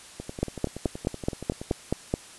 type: two click trains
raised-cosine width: 2 ms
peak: -10 / -21 dBFS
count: 9 / 17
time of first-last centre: 0.43-2.139 / 0.2-1.709 s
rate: 4.68 / 10.6 Hz
effects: white hiss -47 dBFS RMS until 2.38 s + resampled to 24000 Hz